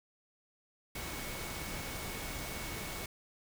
sine tone in noise, 2217 Hz, C#7, in tune, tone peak -49 dBFS, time 0.95-3.06 s, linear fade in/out 5 ms, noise pink, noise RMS -41 dBFS, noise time 0.95-3.06 s, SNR -11 dB, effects none

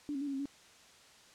sine tone with pitch steps, 292.7 / 271.6 / 289.8 / 277.3 / 269.2 / 281.2 Hz, D4 / C#4 / D4 / C#4 / C4 / C#4, -6 / -35 / -23 / +1 / +49 / +25 cents, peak -34 dBFS, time 0.09-0.456 s, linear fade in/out 0 ms, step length 61 ms, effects white hiss -59 dBFS RMS until 1.34 s + low-pass 7000 Hz 12 dB/octave

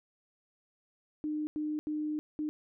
sine tone bursts at uneven times, 303.5 Hz, D#4, 43 cents flat, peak -31 dBFS, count 4, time 1.24-1.47 / 1.56-1.79 / 1.87-2.19 / 2.39-2.49 s, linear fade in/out 0 ms, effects none

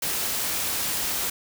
white noise, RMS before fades -27 dBFS, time 0.02-1.3 s, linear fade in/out 5 ms, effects none

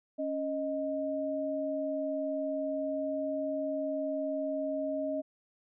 sine tone pair together, 277.2 / 622.3 Hz, C#4 / D#5, 0 / 0 cents, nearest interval octave + major second, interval 1400 cents, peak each -35 / -32 dBFS, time 0.18-5.22 s, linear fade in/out 20 ms, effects none

